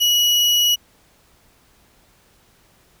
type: tone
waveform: 35% pulse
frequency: 2919 Hz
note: F#7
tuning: 24 cents flat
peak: -12 dBFS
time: 0-0.76 s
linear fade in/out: 20 ms
effects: pink hiss -56 dBFS RMS until 3 s